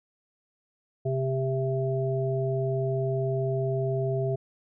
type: harmonic tone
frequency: 132.3 Hz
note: C3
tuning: 20 cents sharp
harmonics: 1 / 3 / 5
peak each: -27 / -29 / -32 dBFS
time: 1.05-4.36 s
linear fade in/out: 10 ms
effects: none